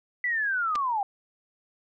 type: linear sweep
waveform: sine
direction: down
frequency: 1998 to 770 Hz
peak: -24 dBFS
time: 0.24-1.03 s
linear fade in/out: 2 ms
type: clicks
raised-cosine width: 0.2 ms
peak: -18 dBFS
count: 2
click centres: 0.754 / 0.758 s
effects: none